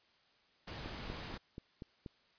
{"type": "noise", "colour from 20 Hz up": "pink", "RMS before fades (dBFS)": -45, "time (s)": [0.67, 1.38], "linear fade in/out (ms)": 10}
{"type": "click train", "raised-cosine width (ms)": 3, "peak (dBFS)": -32, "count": 6, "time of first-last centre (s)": [0.86, 2.062], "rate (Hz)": 4.16}
{"effects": ["white hiss -70 dBFS RMS until 2.38 s", "resampled to 11025 Hz"]}